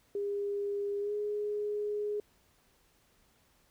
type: tone with pitch glide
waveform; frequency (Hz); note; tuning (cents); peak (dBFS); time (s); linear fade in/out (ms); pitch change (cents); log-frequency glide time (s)
sine; 404.8 to 416.4; G#4 to G#4; -44 to +5; -31; 0.15-2.2; 2; +49; 1-1.13
effects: pink hiss -68 dBFS RMS until 3.7 s